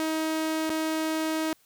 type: tone with dropouts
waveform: sawtooth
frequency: 316.6 Hz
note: D#4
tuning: 30 cents sharp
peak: -22 dBFS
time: 0-1.53 s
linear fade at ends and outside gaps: 0 ms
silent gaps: 0.695-0.701 s
effects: white hiss -63 dBFS RMS until 1.65 s